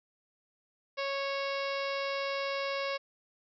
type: harmonic tone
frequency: 552 Hz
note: C#5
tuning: 7 cents flat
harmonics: 1 / 2 / 3 / 4 / 5 / 6 / 7 / 8 / 9 / 10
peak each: -34 / -38 / -43 / -40 / -43 / -48 / -46 / -49 / -46 / -50 dBFS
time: 0.97-2.98 s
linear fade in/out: 20 ms
effects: none